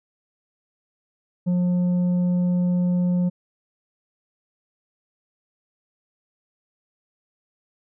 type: tone with tanh clipping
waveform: sine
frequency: 178.4 Hz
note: F3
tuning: 37 cents sharp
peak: -19 dBFS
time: 1.46-3.3 s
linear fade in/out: 20 ms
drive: 5 dB
effects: none